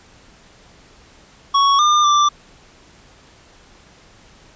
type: tone with pitch steps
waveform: square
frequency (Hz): 1114 / 1203 / 1177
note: C#6 / D6 / D6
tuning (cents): +8 / +41 / +3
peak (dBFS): -12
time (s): 1.54-2.29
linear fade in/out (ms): 10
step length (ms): 250
effects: pink hiss -48 dBFS RMS until 4.55 s + resampled to 16000 Hz